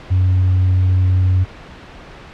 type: tone with tanh clipping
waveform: triangle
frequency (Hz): 92.5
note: F#2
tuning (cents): 0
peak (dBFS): -11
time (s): 0.1-1.45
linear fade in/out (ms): 20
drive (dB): 6
effects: pink hiss -37 dBFS RMS until 2.33 s + low-pass 3000 Hz 12 dB/octave